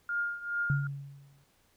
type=tone with tremolo; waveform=sine; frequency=1412 Hz; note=F6; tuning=19 cents sharp; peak=-27 dBFS; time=0.09-0.87 s; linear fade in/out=2 ms; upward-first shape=triangle; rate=2.4 Hz; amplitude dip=85%
type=tone with exponential decay; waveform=sine; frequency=139.9 Hz; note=C#3; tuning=16 cents sharp; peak=-23 dBFS; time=0.7-1.44 s; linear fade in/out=0 ms; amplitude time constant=160 ms
effects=pink hiss -68 dBFS RMS until 1.76 s